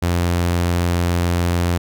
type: tone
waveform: sawtooth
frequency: 87 Hz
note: F2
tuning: 6 cents flat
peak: -12 dBFS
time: 0.02-1.78 s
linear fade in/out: 10 ms
effects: none